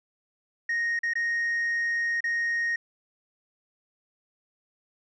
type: tone with dropouts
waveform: sine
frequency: 1864.7 Hz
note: A#6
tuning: in tune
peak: -22 dBFS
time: 0.69-2.76 s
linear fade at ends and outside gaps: 5 ms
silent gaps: 0.991-1.032 / 1.136-1.154 / 2.206-2.24 s
effects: tanh soft clip ceiling -23 dBFS